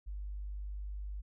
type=tone; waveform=sine; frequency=49.97 Hz; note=G1; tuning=34 cents sharp; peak=-38 dBFS; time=0.06-1.22 s; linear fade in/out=20 ms; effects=none